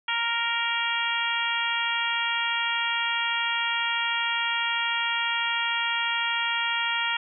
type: harmonic tone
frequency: 466.2 Hz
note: A#4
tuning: in tune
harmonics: 2 / 3 / 4 / 5 / 6 / 7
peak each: -31 / -31 / -31 / -31 / -31 / -31 dBFS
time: 0.08-7.17 s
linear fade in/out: 5 ms
effects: none